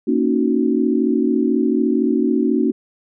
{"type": "chord", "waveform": "sine", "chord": "D# minor seventh", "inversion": "second", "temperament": "equal", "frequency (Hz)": [233.1, 277.2, 311.1, 370], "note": ["A#3", "C#4", "D#4", "F#4"], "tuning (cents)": [0, 0, 0, 0], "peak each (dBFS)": [-19, -19, -21, -21], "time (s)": [0.07, 2.72], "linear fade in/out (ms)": 10, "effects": []}